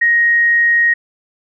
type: tone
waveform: sine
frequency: 1876 Hz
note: A#6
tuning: 11 cents sharp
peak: -9 dBFS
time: 0.01-0.94 s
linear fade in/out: 10 ms
effects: none